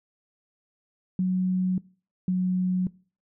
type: tone pair in turn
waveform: sine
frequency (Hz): 184.6 / 183.43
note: F#3 / F#3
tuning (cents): -4 / -15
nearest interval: unison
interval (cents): 11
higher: first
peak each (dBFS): -21 / -21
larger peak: neither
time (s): 1.19-1.78 / 2.28-2.87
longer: neither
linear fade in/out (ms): 2
effects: noise-tail reverb RT60 0.4 s tail -22 dB re dry